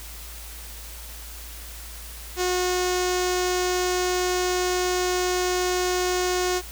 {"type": "tone with low-pass filter", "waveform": "sawtooth", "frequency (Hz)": 362.8, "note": "F#4", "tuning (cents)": -34, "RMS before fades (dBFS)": -24, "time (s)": [2.36, 6.62], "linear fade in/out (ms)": 50, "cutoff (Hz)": 6600, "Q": 2.7, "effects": ["added 56 Hz sine -39 dBFS peak until 6.71 s", "white hiss -41 dBFS RMS until 6.71 s"]}